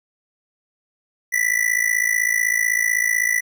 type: tone with amplitude modulation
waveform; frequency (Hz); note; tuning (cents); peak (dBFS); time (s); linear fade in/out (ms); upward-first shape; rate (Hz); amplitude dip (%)
square; 1975.5; B6; 0; -14; 1.32-3.41; 20; sine; 55.9; 90
effects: none